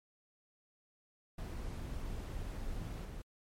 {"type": "noise with level steps", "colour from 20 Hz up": "brown", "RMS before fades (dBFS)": [-41, -44], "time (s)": [1.38, 3.22], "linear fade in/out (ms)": 5, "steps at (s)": 3.04, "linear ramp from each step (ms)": 10, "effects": ["MP3 64 kbps"]}